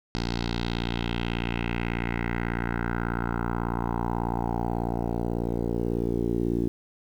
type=tone with low-pass filter sweep; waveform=10% pulse; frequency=58.27 Hz; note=A#1; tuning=in tune; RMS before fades=-28 dBFS; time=0.15-6.68 s; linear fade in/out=0 ms; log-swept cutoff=4800 to 340 Hz; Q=3.1; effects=9-bit